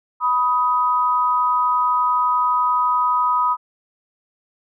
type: tone pair together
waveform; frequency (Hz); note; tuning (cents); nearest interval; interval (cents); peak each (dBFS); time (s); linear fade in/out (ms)
sine; 986 / 1254.3; B5 / D#6; -3 / +14; major third; 417; -18; 0.2-3.57; 50
effects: none